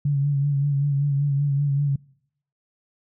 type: tone with vibrato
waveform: sine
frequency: 141.6 Hz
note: C#3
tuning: 37 cents sharp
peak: -18 dBFS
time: 0.05-1.96 s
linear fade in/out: 5 ms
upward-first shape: sine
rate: 5.2 Hz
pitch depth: 40 cents each way
effects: noise-tail reverb RT60 0.7 s tail -24 dB re dry